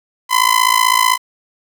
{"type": "tone with amplitude modulation", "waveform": "sawtooth", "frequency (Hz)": 1016, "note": "B5", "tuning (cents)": 49, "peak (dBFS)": -3, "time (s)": [0.29, 1.18], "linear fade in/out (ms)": 50, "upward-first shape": "sine", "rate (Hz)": 55.8, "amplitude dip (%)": 90, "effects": ["7-bit"]}